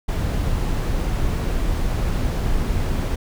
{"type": "noise", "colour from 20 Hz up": "brown", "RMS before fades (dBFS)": -21, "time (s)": [0.08, 3.16], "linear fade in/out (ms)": 10, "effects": []}